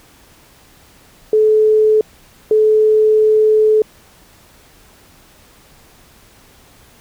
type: tone bursts at uneven times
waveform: sine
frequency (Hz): 431.7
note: A4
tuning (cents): -33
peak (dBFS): -8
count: 2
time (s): 1.33-2.01 / 2.51-3.82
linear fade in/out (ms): 2
effects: pink hiss -47 dBFS RMS until 7 s